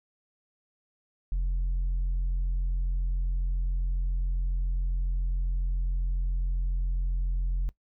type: tone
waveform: sine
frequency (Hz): 43.65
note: F1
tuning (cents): 0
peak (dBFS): -22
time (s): 1.32-7.69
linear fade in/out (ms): 0
effects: noise-tail reverb RT60 0.1 s tail -20 dB re dry + tanh soft clip ceiling -24 dBFS